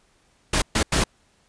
pink noise bursts at uneven times, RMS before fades -20 dBFS, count 3, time 0.53-0.62 / 0.75-0.83 / 0.92-1.04 s, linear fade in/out 5 ms, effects pink hiss -62 dBFS RMS until 1.48 s + resampled to 22050 Hz

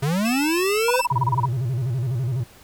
square linear sweep, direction up, 130.81 to 523.3 Hz, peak -20 dBFS, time 0.02-1.01 s, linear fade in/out 10 ms
sawtooth tone with pitch glide, 2629 to 2655 Hz, E7 to E7, -5 to +12 cents, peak -23 dBFS, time 0.25-1.06 s, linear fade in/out 5 ms, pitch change +17 cents, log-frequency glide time 0.37-0.78 s
sine tone bursts, 970 Hz, B5, 31 cents flat, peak -17 dBFS, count 11, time 0.88-1.457 s, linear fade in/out 5 ms, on 27 ms, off 28 ms
triangle tone with vibrato, 124.8 Hz, B2, 19 cents sharp, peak -19 dBFS, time 1.11-2.44 s, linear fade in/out 10 ms, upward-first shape square, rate 12 Hz, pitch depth 130 cents each way
effects pink hiss -49 dBFS RMS until 2.63 s

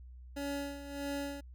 25% pulse tone with tremolo, 282.4 Hz, C#4, 32 cents sharp, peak -31 dBFS, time 0.36-1.41 s, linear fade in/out 10 ms, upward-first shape sine, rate 1.6 Hz, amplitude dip 70%, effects added 62 Hz sine -48 dBFS peak until 1.54 s

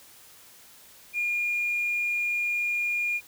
sine tone with hard clipping, 2420 Hz, D#7, 49 cents flat, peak -25 dBFS, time 1.13-3.21 s, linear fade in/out 50 ms, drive 1 dB, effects white hiss -52 dBFS RMS until 3.27 s

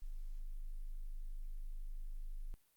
sine tone, 25.96 Hz, G#0, in tune, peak -40 dBFS, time 0.02-2.54 s, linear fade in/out 0 ms, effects white hiss -75 dBFS RMS until 2.76 s + Opus 48 kbps

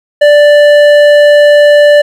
sine tone with hard clipping, 587.3 Hz, D5, in tune, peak -3 dBFS, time 0.21-2.02 s, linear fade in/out 10 ms, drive 10 dB, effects none

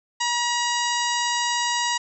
harmonic tone, 957 Hz, A#5, 45 cents sharp, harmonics 1 / 2 / 3 / 4 / 5 / 6 / 7 / 8, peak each -25 / -28 / -30 / -31 / -32 / -33 / -33 / -34 dBFS, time 0.2-1.98 s, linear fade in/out 10 ms, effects none

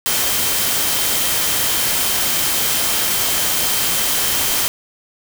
sine tone in noise, 3136 Hz, G7, in tune, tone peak -29 dBFS, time 0.06-4.68 s, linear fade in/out 0 ms, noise white, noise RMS -18 dBFS, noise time 0.06-4.68 s, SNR -14 dB, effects none

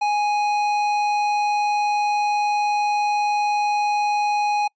sine tone with tanh clipping, 830.6 Hz, G#5, in tune, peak -20 dBFS, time 0.01-4.68 s, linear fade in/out 10 ms, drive 13 dB, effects noise-tail reverb RT60 0.1 s tail -26 dB re dry + resampled to 16000 Hz

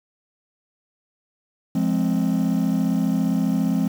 triangle chord, F minor, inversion none, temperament just, 174.61 / 209.5 / 261.9 Hz, F3 / Ab3 / C4, 0 / +15 / +2 cents, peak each -20 dBFS, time 1.75-3.88 s, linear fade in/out 5 ms, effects tanh soft clip ceiling -11 dBFS + 7-bit

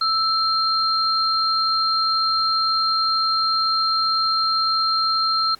sine tone pair together, 1318.5 / 4186 Hz, E6 / C8, 0 / 0 cents, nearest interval octave + minor sixth, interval 2000 cents, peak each -20 dBFS, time 0.01-5.55 s, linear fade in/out 5 ms, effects pink hiss -52 dBFS RMS until 5.59 s + AAC 64 kbps

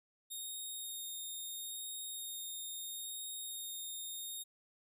10% pulse tone with vibrato, 3703 Hz, A#7, 12 cents flat, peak -35 dBFS, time 0.3-4.44 s, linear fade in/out 20 ms, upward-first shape sine, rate 0.75 Hz, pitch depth 10 cents each way, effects none

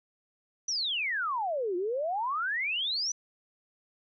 sine exponential two-way sweep, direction down then up, 6070 to 343.1 to 6070 Hz, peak -28 dBFS, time 0.68-3.12 s, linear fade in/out 5 ms, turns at 1.76 s, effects none

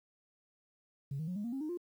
sine tone with pitch steps, 138.59 / 158.28 / 180.77 / 206.5 / 235.8 / 269.3 / 307.6 / 351.2 Hz, C#3 / D#3 / F#3 / G#3 / A#3 / C#4 / D#4 / F4, 0 / +30 / -40 / -10 / +20 / -50 / -20 / +10 cents, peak -34 dBFS, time 1.11-1.774 s, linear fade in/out 5 ms, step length 83 ms, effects tanh soft clip ceiling -32 dBFS + 11-bit

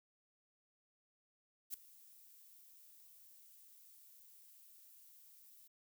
violet noise with ADSR envelope, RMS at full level -41 dBFS, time 1.7-5.68 s, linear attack 39 ms, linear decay 5 ms, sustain -21 dB, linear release 12 ms, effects none

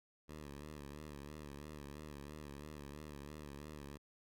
10% pulse tone with vibrato, 73.42 Hz, D2, in tune, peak -40 dBFS, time 0.28-3.98 s, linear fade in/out 20 ms, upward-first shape sine, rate 3 Hz, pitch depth 79 cents each way, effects none

